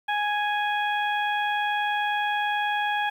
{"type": "harmonic tone", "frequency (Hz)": 830.6, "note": "G#5", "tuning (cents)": 0, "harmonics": [1, 2, 3, 4], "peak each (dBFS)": [-25, -28, -34, -35], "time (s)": [0.08, 3.1], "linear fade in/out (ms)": 10, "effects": ["9-bit"]}